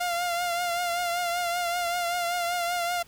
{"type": "tone with vibrato", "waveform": "sawtooth", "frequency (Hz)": 698.5, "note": "F5", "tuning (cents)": 0, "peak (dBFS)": -22, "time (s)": [0, 3.03], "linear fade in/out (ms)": 10, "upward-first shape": "triangle", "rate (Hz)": 5.2, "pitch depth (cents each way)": 47, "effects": ["pink hiss -55 dBFS RMS until 3.07 s"]}